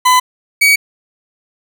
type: tone pair in turn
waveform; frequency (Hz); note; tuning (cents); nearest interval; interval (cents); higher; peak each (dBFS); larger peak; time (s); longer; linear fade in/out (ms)
40% pulse; 1007 / 2261; B5 / C#7; +33 / +34; octave + major second; 1401; second; -6; neither; 0.05-0.2 / 0.61-0.76; neither; 10
effects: none